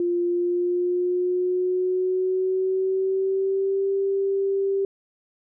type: tone with pitch glide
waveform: sine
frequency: 349.2 to 392 Hz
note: F4 to G4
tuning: 0 to 0 cents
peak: -20 dBFS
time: 0-4.85 s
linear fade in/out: 2 ms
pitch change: +200 cents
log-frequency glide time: 0.25-3.9 s
effects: none